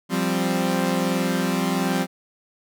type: chord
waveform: sawtooth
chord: F suspended second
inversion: none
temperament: equal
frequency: 174.61 / 196 / 261.6 Hz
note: F3 / G3 / C4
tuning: 0 / 0 / 0 cents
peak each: -21 dBFS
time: 0.09-2.07 s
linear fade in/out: 50 ms
effects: none